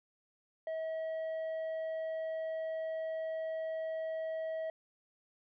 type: tone with tanh clipping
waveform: sine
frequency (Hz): 642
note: E5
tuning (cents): -46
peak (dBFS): -36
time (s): 0.67-4.7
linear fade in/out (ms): 2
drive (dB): 5
effects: none